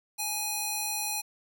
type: tone with band-pass filter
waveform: square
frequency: 830.6 Hz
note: G#5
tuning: in tune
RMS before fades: -32 dBFS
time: 0.18-1.22 s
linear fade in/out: 20 ms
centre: 12000 Hz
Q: 0.6
effects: none